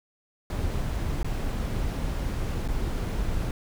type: noise with dropouts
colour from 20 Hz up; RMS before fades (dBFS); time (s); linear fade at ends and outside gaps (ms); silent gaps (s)
brown; -28; 0.5-3.51; 1; 1.23-1.245 / 2.678-2.686
effects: none

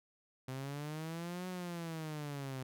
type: linear two-way sweep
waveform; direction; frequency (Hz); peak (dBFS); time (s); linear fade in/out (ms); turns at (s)
sawtooth; up then down; 128.4 to 184.4 to 128.4; -36; 0.48-2.63; 5; 1.48
effects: none

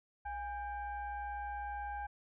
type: tone with frequency modulation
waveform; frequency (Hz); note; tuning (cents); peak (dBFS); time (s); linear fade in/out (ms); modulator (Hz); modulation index
sine; 819; G#5; -24; -38; 0.25-2.07; 10; 758; 0.77
effects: none

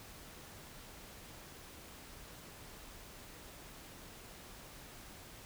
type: silence
effects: pink hiss -53 dBFS RMS until 5.45 s

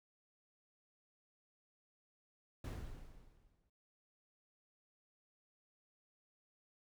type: noise with exponential decay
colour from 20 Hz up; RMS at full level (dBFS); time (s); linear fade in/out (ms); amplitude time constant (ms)
brown; -39; 2.64-3.7; 5; 230
effects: none

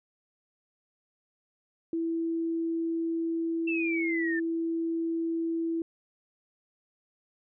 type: tone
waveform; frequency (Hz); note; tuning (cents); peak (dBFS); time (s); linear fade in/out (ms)
sine; 330.3; E4; +4; -27; 1.93-5.82; 2
type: exponential sweep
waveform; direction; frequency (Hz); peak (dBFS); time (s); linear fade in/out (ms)
sine; down; 2700 to 1760; -30; 3.67-4.4; 10
effects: none

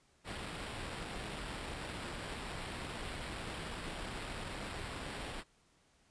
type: noise with sample-and-hold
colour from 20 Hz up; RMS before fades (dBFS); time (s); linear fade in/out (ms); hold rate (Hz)
pink; -43; 0.24-5.44; 50; 6300
effects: pink hiss -70 dBFS RMS until 6.1 s + resampled to 22050 Hz

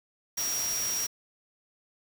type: tone in noise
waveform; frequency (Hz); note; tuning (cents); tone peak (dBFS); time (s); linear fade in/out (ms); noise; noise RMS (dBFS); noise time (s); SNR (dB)
sine; 5670; F8; +25; -29; 0.37-1.07; 10; white; -35; 0.37-1.07; +3
effects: none

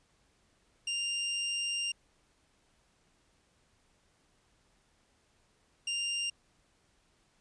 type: tone bursts at uneven times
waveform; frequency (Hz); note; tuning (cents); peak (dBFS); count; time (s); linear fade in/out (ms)
sawtooth; 2794; F7; 0; -28; 2; 0.87-1.92 / 5.87-6.3; 5
effects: pink hiss -70 dBFS RMS until 7.4 s + resampled to 22050 Hz

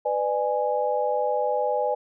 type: chord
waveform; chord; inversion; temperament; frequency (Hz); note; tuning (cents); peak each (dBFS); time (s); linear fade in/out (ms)
sine; G# diminished; first; just; 498.4 / 598 / 830.6; B4 / D5 / G#5; +16 / +31 / 0; -26; 0.05-1.95; 10
effects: none

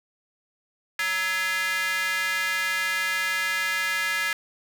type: tone with high-pass filter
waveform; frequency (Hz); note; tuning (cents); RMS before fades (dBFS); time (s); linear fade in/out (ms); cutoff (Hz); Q
square; 186.8; F#3; +17; -26; 0.99-4.33; 2; 1800; 3.6
effects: none

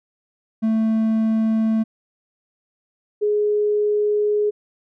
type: tone pair in turn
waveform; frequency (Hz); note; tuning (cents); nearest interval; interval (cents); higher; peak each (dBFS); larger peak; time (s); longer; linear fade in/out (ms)
triangle / sine; 221.4 / 417.9; A3 / G#4; +11 / +11; major seventh; 1100; second; -14 / -16; first; 0.62-1.84 / 3.21-4.51; second; 20
effects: none

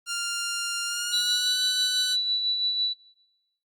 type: tone with pitch glide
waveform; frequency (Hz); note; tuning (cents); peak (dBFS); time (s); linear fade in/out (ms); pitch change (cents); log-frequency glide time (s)
10% pulse; 1396.9 to 1497.2; F6 to F#6; 0 to +20; -19; 0.06-2.17; 50; +120; 0.85-1.59
type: tone with tremolo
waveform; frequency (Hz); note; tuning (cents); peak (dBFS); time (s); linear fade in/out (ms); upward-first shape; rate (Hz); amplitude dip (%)
sine; 3951; B7; 0; -21; 1.12-2.94; 20; sine; 6; 40
effects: noise-tail reverb RT60 0.9 s tail -21 dB re dry + Opus 32 kbps

